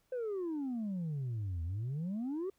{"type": "exponential two-way sweep", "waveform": "sine", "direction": "down then up", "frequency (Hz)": [521, 80.2, 398.9], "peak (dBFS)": -32, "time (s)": [0.12, 2.5], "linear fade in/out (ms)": 5, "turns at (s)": 1.63, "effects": ["tanh soft clip ceiling -33 dBFS", "pink hiss -75 dBFS RMS until 2.58 s"]}